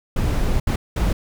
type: noise bursts at uneven times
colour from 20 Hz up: brown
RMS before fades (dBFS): -19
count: 3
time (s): 0.16-0.6 / 0.67-0.76 / 0.96-1.13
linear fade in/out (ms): 5
effects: none